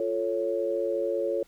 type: chord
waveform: sine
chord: F augmented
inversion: none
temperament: equal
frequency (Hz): 349.2 / 440 / 554.4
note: F4 / A4 / C#5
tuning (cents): 0 / 0 / 0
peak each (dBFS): -31 / -30 / -28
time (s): 0-1.43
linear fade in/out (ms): 2
effects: pink hiss -61 dBFS RMS until 1.47 s